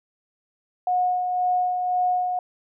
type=tone with tremolo; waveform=sine; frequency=726 Hz; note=F#5; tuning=33 cents flat; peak=-18 dBFS; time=0.87-2.39 s; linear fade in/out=2 ms; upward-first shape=sine; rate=1.9 Hz; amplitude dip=40%; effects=none